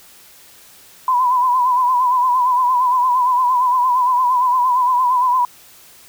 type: tone with vibrato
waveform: sine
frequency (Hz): 1000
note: B5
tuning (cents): +21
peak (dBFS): -12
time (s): 1.08-5.45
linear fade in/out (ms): 2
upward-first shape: triangle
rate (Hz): 8.7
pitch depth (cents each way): 75
effects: white hiss -45 dBFS RMS until 6.08 s